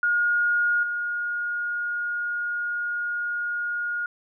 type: tone with level steps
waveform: sine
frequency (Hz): 1431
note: F6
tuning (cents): +42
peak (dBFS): -19 / -25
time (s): 0.03-4.06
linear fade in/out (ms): 2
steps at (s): 0.83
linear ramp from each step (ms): 2
effects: none